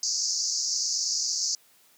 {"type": "band-pass noise", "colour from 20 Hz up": "white", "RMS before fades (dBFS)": -28, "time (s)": [0.03, 1.55], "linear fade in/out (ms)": 2, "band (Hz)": [4600, 6800], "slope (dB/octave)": 96, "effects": ["white hiss -60 dBFS RMS until 1.97 s", "high-pass 150 Hz 12 dB/octave"]}